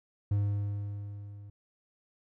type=tone with level ramp; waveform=triangle; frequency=101.8 Hz; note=G#2; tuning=34 cents flat; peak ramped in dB=-22 to -43 dBFS; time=0.31-1.5 s; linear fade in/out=5 ms; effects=none

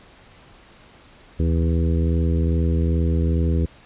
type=harmonic tone with a mistuned harmonic; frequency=82.41 Hz; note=E2; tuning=in tune; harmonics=1 / 2 / 3 / 4 / 5 / 6; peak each=-18 / -24 / -28 / -30 / -32 / -34 dBFS; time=1.39-3.66 s; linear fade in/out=10 ms; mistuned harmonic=1; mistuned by=-120 cents; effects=pink hiss -49 dBFS RMS until 3.85 s + resampled to 8000 Hz

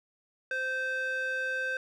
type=tone with band-pass filter; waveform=square; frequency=519 Hz; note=C5; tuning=14 cents flat; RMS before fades=-32 dBFS; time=0.51-1.77 s; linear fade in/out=2 ms; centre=1600 Hz; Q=2.5; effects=none

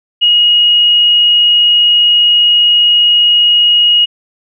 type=tone; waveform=sine; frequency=2885 Hz; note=F#7; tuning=44 cents flat; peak=-5 dBFS; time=0.21-4.06 s; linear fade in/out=20 ms; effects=none

